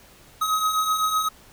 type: beating tone pair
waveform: square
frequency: 1262 / 1269.9 Hz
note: D#6 / D#6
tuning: +24 / +35 cents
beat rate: 7.9 Hz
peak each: -29 / -22 dBFS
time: 0.41-1.29 s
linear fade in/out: 10 ms
effects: pink hiss -51 dBFS RMS until 1.52 s